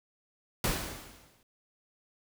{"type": "noise with exponential decay", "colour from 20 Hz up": "pink", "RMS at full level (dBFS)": -28, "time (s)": [0.64, 1.43], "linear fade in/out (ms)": 2, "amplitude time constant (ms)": 170, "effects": []}